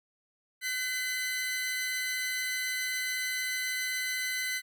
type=tone pair together; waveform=sawtooth; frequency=1518.5 / 2027 Hz; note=F#6 / B6; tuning=+44 / +45 cents; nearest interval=perfect fourth; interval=501 cents; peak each=-34 / -28 dBFS; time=0.61-4.62 s; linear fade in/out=50 ms; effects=none